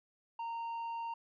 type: tone with tanh clipping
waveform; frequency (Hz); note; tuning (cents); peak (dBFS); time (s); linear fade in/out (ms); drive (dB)
triangle; 924; A#5; -16; -38; 0.39-1.14; 5; 9
effects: none